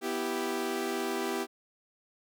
sawtooth chord, E minor, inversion second, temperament equal, 246.9 / 329.6 / 392 Hz, B3 / E4 / G4, 0 / 0 / 0 cents, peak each -33 / -32 / -29 dBFS, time 0.01-1.47 s, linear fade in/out 50 ms, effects none

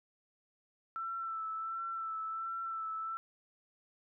sine tone with vibrato, 1330 Hz, E6, 15 cents sharp, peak -36 dBFS, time 0.96-3.17 s, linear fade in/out 0 ms, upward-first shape sine, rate 1.4 Hz, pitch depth 26 cents each way, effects none

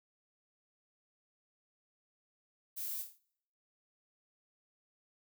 violet noise with echo, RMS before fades -41 dBFS, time 2.76-3.03 s, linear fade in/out 20 ms, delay 27 ms, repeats 6, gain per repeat -5 dB, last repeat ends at 3.192 s, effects noise-tail reverb RT60 0.7 s tail -24 dB re dry

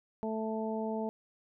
harmonic tone, 220 Hz, A3, in tune, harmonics 1 / 2 / 3 / 4, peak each -35 / -37 / -39 / -41 dBFS, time 0.23-1.09 s, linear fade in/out 0 ms, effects none

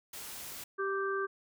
white noise, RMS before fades -44 dBFS, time 0.13-0.64 s, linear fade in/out 5 ms
harmonic tone, 391.1 Hz, G4, 4 cents flat, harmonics 1 / 3 / 4, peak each -33 / -36 / -37 dBFS, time 0.78-1.27 s, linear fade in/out 20 ms
effects none

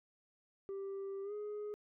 sine tone with pitch glide, 392 to 417.7 Hz, G4 to G#4, 0 to +10 cents, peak -37 dBFS, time 0.69-1.74 s, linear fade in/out 0 ms, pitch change +110 cents, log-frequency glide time 1.23-1.33 s, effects tanh soft clip ceiling -39 dBFS

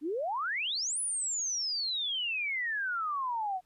sine exponential two-way sweep, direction up then down, 277.2 to 10110 to 718 Hz, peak -30 dBFS, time 0.01-3.61 s, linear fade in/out 50 ms, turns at 1 s, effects pink hiss -73 dBFS RMS until 3.65 s + resampled to 32000 Hz

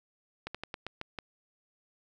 slowing click train, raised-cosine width 0.3 ms, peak -21 dBFS, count 7, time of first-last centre 0.47-1.188 s, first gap 76 ms, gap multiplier 1.18, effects none

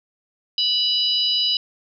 harmonic tone, 985 Hz, B5, 5 cents flat, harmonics 3 / 4 / 5, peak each -21 / -22 / -23 dBFS, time 0.58-1.57 s, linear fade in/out 2 ms, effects none

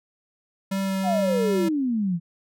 square tone with vibrato, 193.1 Hz, G3, 26 cents flat, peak -24 dBFS, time 0.71-1.69 s, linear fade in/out 10 ms, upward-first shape triangle, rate 2.8 Hz, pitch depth 14 cents each way
sine exponential sweep, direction down, 765 to 162.7 Hz, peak -21 dBFS, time 1.03-2.2 s, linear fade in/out 50 ms
effects none

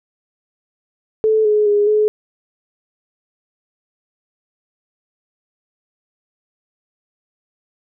sine tone with pitch steps, 436.5 / 422.4 / 412.5 / 425.2 Hz, A4 / G#4 / G#4 / G#4, -14 / +29 / -12 / +41 cents, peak -11 dBFS, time 1.24-2.08 s, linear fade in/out 0 ms, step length 210 ms, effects none

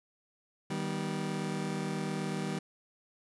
30% pulse chord, Eb augmented, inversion none, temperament just, 155.56 / 194.45 / 243.1 Hz, Eb3 / G3 / B3, 0 / -14 / -27 cents, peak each -34 / -33 / -38 dBFS, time 0.7-2.59 s, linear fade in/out 5 ms, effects resampled to 24000 Hz

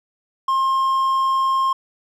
triangle tone, 1065 Hz, C6, 30 cents sharp, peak -14 dBFS, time 0.48-1.73 s, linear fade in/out 5 ms, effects none

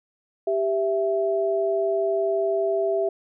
sine tone pair together, 393.2 / 661.3 Hz, G4 / E5, +5 / +5 cents, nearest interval major sixth, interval 900 cents, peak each -23 dBFS, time 0.47-3.09 s, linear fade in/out 5 ms, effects none

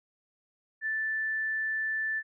sine tone, 1760 Hz, A6, in tune, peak -28 dBFS, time 0.81-2.23 s, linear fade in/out 50 ms, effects none

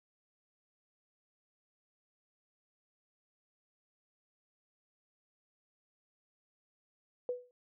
sine tone with exponential decay, 493.9 Hz, B4, in tune, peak -29 dBFS, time 7.29-7.51 s, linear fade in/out 1 ms, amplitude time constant 47 ms, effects none

